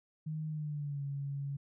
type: tone with pitch glide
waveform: sine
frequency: 155.56 to 140.2 Hz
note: D#3 to C#3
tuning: 0 to +20 cents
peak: -35 dBFS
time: 0.26-1.57 s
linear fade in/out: 10 ms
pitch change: -180 cents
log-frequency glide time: 0.48-1.03 s
effects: none